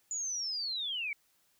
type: linear sweep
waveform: sine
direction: down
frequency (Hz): 6990 to 2200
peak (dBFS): -33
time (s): 0.11-1.13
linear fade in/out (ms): 2
effects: white hiss -71 dBFS RMS until 1.59 s